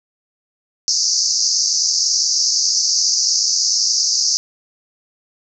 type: band-pass noise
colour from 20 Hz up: pink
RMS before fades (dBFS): -17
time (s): 0.88-4.37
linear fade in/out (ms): 0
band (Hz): 4700 to 6500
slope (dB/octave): 96
effects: none